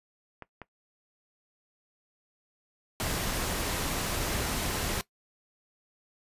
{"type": "clicks", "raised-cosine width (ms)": 0.5, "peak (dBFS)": -26, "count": 2, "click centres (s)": [0.423, 0.617]}
{"type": "noise", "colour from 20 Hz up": "pink", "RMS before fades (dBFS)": -31, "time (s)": [3, 5.01], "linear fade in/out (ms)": 0}
{"effects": ["noise-tail reverb RT60 0.1 s tail -18 dB re dry", "resampled to 32000 Hz"]}